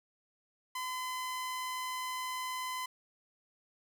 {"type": "tone", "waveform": "sawtooth", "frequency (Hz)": 1019, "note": "C6", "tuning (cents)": -46, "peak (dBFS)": -32, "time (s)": [0.75, 2.86], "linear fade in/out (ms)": 5, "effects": []}